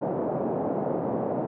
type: band-pass noise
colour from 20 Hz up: white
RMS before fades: -28 dBFS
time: 0.01-1.47 s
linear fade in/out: 20 ms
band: 140 to 690 Hz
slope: 24 dB/octave
effects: none